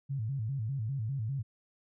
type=tone with vibrato; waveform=sine; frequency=122.8 Hz; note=B2; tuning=9 cents flat; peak=-31 dBFS; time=0.09-1.43 s; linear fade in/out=20 ms; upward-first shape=square; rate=5 Hz; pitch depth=200 cents each way; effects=none